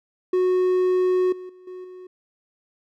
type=tone with level steps; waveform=triangle; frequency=367 Hz; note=F#4; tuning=14 cents flat; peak=-15 / -32 / -43 / -32 / -36 dBFS; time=0.33-2.07 s; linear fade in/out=5 ms; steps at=1.32 / 1.49 / 1.67 / 1.84 s; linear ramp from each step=5 ms; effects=none